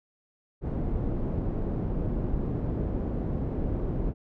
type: low-pass noise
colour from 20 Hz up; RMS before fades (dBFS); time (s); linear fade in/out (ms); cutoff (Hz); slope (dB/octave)
pink; -29; 0.61-4.14; 50; 380; 12
effects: none